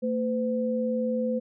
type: tone pair together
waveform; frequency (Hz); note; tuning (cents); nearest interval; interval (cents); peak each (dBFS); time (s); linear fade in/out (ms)
sine; 226.3 / 508; A3 / B4; +49 / +49; octave + major second; 1400; -27; 0.02-1.4; 20
effects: none